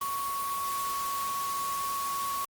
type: tone in noise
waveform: sine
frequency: 1112 Hz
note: C#6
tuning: 5 cents sharp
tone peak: -30 dBFS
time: 0.01-2.45 s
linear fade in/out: 5 ms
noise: white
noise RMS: -38 dBFS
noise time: 0.01-2.45 s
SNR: +5 dB
effects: Opus 24 kbps